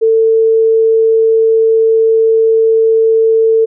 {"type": "tone", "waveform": "sine", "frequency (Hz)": 447.4, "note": "A4", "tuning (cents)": 29, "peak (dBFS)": -6, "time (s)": [0.01, 3.66], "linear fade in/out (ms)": 20, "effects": []}